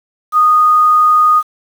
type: tone with quantisation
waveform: sine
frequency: 1236 Hz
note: D#6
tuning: 12 cents flat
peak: -6 dBFS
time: 0.32-1.43 s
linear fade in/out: 50 ms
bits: 6
effects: none